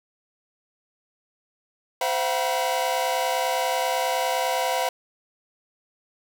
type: tone cluster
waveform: 45% pulse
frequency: 517 / 681 / 751 / 966 Hz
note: C5 / F5 / F#5 / B5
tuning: -21 / -44 / +26 / -39 cents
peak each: -28 dBFS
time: 2.01-4.89 s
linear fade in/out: 2 ms
effects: none